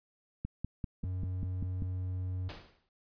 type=click train; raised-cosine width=5 ms; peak=-23 dBFS; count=8; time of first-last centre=0.45-1.823 s; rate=5.1 Hz
type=tone; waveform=triangle; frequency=92 Hz; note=F#2; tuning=9 cents flat; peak=-31 dBFS; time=1.03-2.49 s; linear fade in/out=10 ms
type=noise with exponential decay; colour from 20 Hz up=pink; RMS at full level=-41 dBFS; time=2.49-2.89 s; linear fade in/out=2 ms; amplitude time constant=85 ms
effects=resampled to 11025 Hz